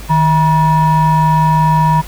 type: ring-modulated tone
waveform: triangle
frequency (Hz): 401.4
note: G4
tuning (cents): +41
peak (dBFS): -3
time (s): 0.09-2.02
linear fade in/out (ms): 20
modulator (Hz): 557
effects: added 50 Hz sine -28 dBFS peak until 2.07 s + pink hiss -34 dBFS RMS until 2.07 s